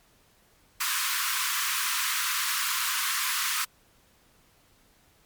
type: high-pass noise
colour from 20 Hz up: pink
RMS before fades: -28 dBFS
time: 0.8-3.65 s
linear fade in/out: 10 ms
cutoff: 1000 Hz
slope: 96 dB/octave
effects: pink hiss -62 dBFS RMS until 5.25 s + MP3 96 kbps